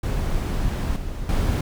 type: noise with level steps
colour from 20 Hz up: brown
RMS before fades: -23 / -30 / -20 dBFS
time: 0.03-1.61 s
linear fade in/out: 5 ms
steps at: 0.96 / 1.29 s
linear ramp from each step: 2 ms
effects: none